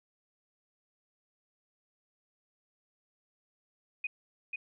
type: tone with echo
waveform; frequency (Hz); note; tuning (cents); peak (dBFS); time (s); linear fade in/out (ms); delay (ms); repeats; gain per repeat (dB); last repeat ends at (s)
sine; 2482; D#7; -5; -31; 4.04-4.07; 5; 490; 1; -3; 4.56
effects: none